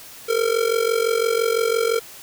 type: tone with amplitude modulation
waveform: square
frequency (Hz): 457.9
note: A#4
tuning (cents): -31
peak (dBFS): -15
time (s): 0.28-2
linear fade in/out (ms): 20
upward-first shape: sine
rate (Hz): 45.9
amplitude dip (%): 80
effects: white hiss -41 dBFS RMS until 2.22 s